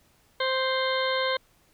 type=harmonic tone; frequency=523.3 Hz; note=C5; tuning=in tune; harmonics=1 / 2 / 3 / 4 / 6 / 7 / 8; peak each=-27 / -30 / -32 / -33 / -35 / -35 / -36 dBFS; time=0.4-1.37 s; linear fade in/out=5 ms; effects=pink hiss -63 dBFS RMS until 1.73 s